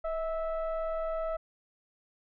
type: tone with frequency modulation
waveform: sine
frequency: 645 Hz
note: E5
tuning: 38 cents flat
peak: -29 dBFS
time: 0.04-1.37 s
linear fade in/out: 10 ms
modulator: 664 Hz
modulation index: 0.74
effects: tanh soft clip ceiling -25 dBFS